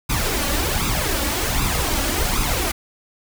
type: noise with flanger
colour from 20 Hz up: pink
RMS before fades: -21 dBFS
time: 0.09-2.72 s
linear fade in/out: 10 ms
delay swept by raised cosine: 0.8 to 3.6 ms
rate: 1.3 Hz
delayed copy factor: +0.65
effects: none